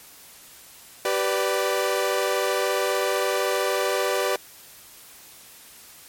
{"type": "chord", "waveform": "sawtooth", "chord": "G major", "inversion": "none", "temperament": "equal with one note detuned", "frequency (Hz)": [386.4, 493.9, 587.3], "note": ["G4", "B4", "D5"], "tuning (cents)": [-25, 0, 0], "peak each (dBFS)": -22, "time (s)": [1.05, 4.36], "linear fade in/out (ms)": 2, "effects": ["white hiss -47 dBFS RMS until 6.08 s", "MP3 64 kbps"]}